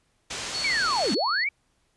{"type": "low-pass noise", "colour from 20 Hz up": "white", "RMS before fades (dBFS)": -34, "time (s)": [0.3, 1.15], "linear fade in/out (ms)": 10, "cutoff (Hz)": 7100, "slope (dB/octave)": 24}
{"type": "tone", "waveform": "sine", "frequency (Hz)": 4403, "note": "C#8", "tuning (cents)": -13, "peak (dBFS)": -28, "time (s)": [0.54, 1.44], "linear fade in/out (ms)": 5}
{"type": "linear two-way sweep", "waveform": "sine", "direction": "down then up", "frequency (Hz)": [2346, 180, 2346], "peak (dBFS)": -23, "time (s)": [0.64, 1.49], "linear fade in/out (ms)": 5, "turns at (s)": 1.13}
{"effects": ["pink hiss -69 dBFS RMS until 1.96 s", "resampled to 24000 Hz"]}